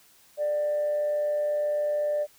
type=tone with amplitude modulation; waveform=sine; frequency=593 Hz; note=D5; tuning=17 cents sharp; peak=-21 dBFS; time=0.37-2.27 s; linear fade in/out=50 ms; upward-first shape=sine; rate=160 Hz; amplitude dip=30%; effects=tanh soft clip ceiling -20 dBFS + white hiss -58 dBFS RMS until 2.38 s